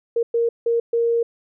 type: tone bursts at uneven times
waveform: sine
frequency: 466.2 Hz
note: A#4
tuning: in tune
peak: -16 dBFS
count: 4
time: 0.16-0.23 / 0.34-0.49 / 0.66-0.8 / 0.93-1.23 s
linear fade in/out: 5 ms
effects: none